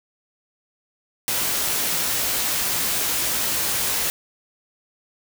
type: noise with comb filter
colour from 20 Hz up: white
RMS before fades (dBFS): -23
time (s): 1.28-4.1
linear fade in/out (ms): 0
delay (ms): 18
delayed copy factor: +0.5
effects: none